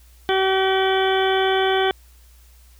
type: harmonic tone with a mistuned harmonic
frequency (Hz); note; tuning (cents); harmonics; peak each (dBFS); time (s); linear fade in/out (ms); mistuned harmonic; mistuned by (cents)
381.8; G4; -46; 1 / 2 / 3 / 4 / 5 / 6 / 8 / 9; -19 / -22 / -30 / -26 / -31 / -32 / -29 / -29; 0.29-1.91; 0; 6; +15
effects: added 60 Hz sine -47 dBFS peak until 2.79 s + white hiss -56 dBFS RMS until 2.79 s